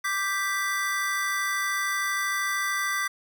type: chord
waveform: square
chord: G major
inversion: second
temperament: equal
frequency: 1174.7 / 1568 / 1975.5 Hz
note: D6 / G6 / B6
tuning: 0 / 0 / 0 cents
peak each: -31 / -32 / -29 dBFS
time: 0.04-3.08 s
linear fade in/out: 10 ms
effects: none